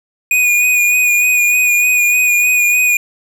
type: tone with vibrato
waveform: square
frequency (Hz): 2463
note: D#7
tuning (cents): -18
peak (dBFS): -10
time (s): 0.31-2.97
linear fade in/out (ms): 2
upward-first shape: sine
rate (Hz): 3.3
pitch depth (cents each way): 25
effects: none